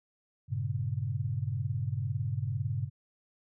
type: chord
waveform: sine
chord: G diminished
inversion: none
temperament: equal with one note detuned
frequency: 98.68 / 116.54 / 138.59 Hz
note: G2 / Bb2 / Db3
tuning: +12 / 0 / 0 cents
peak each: -34 dBFS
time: 0.48-2.9 s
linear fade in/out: 50 ms
effects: none